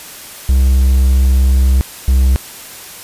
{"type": "tone pair in turn", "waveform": "triangle", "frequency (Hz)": [65.4, 65.1], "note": ["C2", "C2"], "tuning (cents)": [0, -8], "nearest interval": "unison", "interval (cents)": 8, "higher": "first", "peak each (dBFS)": -5, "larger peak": "neither", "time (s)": [[0.49, 1.81], [2.08, 2.36]], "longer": "first", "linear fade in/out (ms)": 0, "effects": ["white hiss -32 dBFS RMS until 3.03 s", "resampled to 32000 Hz"]}